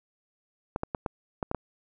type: clicks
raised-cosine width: 1 ms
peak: -15 dBFS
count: 7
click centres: 0.761 / 0.834 / 0.948 / 1.062 / 1.428 / 1.514 / 1.547 s
effects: none